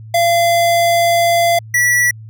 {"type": "tone pair in turn", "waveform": "square", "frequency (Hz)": [684, 1948.7], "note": ["F5", "B6"], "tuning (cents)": [-36, -24], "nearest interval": "octave + tritone", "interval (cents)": 1812, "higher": "second", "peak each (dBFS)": -11, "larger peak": "neither", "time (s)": [[0.14, 1.59], [1.74, 2.11]], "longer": "first", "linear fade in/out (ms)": 5, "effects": ["added 110 Hz sine -31 dBFS peak until 2.29 s"]}